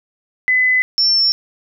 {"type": "tone pair in turn", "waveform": "sine", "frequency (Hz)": [2014, 5402], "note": ["B6", "E8"], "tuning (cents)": [33, 42], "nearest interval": "octave + perfect fourth", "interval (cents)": 1709, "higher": "second", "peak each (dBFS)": -11, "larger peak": "neither", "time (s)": [[0.48, 0.82], [0.98, 1.32]], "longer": "neither", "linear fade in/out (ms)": 0, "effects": []}